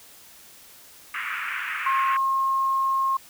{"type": "band-pass noise", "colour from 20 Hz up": "pink", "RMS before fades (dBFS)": -30, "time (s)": [1.14, 2.17], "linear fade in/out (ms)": 5, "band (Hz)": [1200, 2600], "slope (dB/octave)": 48}
{"type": "tone", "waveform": "sine", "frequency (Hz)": 1073, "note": "C6", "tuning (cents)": 43, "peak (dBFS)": -20, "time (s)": [1.86, 3.17], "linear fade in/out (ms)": 5}
{"effects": ["white hiss -49 dBFS RMS until 3.29 s"]}